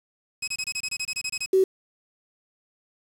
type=tone bursts; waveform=20% pulse; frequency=2547 Hz; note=D#7; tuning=40 cents sharp; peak=-22 dBFS; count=13; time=0.42-1.462 s; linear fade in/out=10 ms; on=58 ms; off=24 ms
type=tone; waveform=sine; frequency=380 Hz; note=F#4; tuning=46 cents sharp; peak=-15 dBFS; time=1.53-1.64 s; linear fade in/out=5 ms
effects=resampled to 32000 Hz + 7-bit